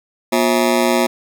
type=ring-modulated tone; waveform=20% pulse; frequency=298.7 Hz; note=D4; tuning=29 cents sharp; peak=-5 dBFS; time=0.32-1.07 s; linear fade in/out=10 ms; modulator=59 Hz; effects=none